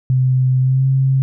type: tone with pitch glide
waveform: sine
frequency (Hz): 129.1 to 133.58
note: C3 to C3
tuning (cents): -23 to +36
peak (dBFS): -11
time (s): 0.1-1.22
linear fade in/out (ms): 0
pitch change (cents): +59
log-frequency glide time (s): 0.6-0.86
effects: none